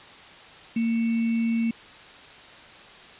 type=tone with sample-and-hold; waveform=sine; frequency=229.2 Hz; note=A#3; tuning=29 cents flat; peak=-21 dBFS; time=0.76-1.71 s; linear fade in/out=5 ms; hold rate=2450 Hz; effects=white hiss -46 dBFS RMS until 3.19 s + resampled to 8000 Hz